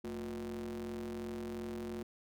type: ring-modulated tone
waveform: square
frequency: 67.4 Hz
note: C#2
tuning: 48 cents flat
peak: -37 dBFS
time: 0.04-2.03 s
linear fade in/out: 5 ms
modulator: 291 Hz
effects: none